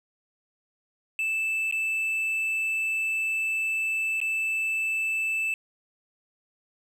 triangle tone with dropouts, 2637 Hz, E7, in tune, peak -23 dBFS, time 1.19-5.54 s, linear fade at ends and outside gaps 1 ms, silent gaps 1.712-1.724 / 4.203-4.214 s, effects none

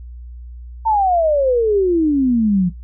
sine exponential sweep, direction down, 915 to 173.3 Hz, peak -12 dBFS, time 0.85-2.7 s, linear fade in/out 20 ms, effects noise-tail reverb RT60 0.2 s tail -21 dB re dry + added 60 Hz sine -31 dBFS peak until 2.83 s

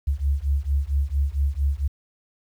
sine beating tone pair, 68 / 72.4 Hz, C#2 / D2, -33 / -24 cents, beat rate 4.4 Hz, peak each -23 dBFS, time 0.07-1.88 s, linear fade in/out 10 ms, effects 9-bit

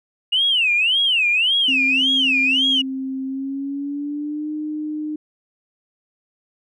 sine tone with vibrato, 2812 Hz, F7, 11 cents sharp, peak -14 dBFS, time 0.32-2.82 s, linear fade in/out 10 ms, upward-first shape sine, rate 1.8 Hz, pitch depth 280 cents each way
sine tone with pitch glide, 265 to 304.4 Hz, C4 to D#4, +22 to -38 cents, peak -23 dBFS, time 1.68-5.16 s, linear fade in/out 5 ms, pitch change +240 cents, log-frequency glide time 3.25-4.5 s
effects tanh soft clip ceiling -8 dBFS

